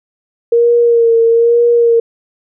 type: tone with vibrato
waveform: sine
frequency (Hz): 466.2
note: A#4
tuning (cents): 0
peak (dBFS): -6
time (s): 0.52-2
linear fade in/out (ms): 5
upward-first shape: sine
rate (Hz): 1.1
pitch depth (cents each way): 31
effects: none